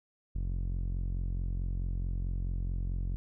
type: tone with low-pass filter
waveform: sawtooth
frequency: 44.6 Hz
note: F1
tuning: 37 cents sharp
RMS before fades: -33 dBFS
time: 0.35-3.16 s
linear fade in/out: 0 ms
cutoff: 160 Hz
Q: 0.6
effects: none